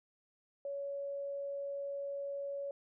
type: tone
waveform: sine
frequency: 561 Hz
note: C#5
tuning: 21 cents sharp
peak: -37 dBFS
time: 0.65-2.71 s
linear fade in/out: 2 ms
effects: none